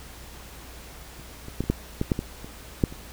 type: clicks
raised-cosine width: 3 ms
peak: -30 / -26 / -12 / -24 / -8 / -11 / -8 / -14 / -24 / -6 / -26 dBFS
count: 11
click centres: 1.197 / 1.484 / 1.606 / 1.639 / 1.7 / 2.014 / 2.118 / 2.191 / 2.445 / 2.838 / 2.925 s
effects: added 60 Hz sine -45 dBFS peak until 3.12 s + pink hiss -45 dBFS RMS until 3.12 s